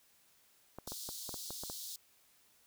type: clicks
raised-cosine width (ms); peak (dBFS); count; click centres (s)
1; -30; 9; 0.786 / 0.876 / 0.92 / 1.09 / 1.292 / 1.342 / 1.506 / 1.636 / 1.699
type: high-pass noise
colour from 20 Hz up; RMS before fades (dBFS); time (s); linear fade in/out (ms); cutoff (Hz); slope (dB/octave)
pink; -45; 0.87-1.96; 2; 3700; 48
effects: white hiss -68 dBFS RMS until 2.66 s